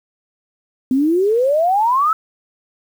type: exponential sweep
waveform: sine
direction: up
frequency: 251.1 to 1330 Hz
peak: -12 dBFS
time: 0.91-2.13 s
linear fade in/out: 2 ms
effects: 7-bit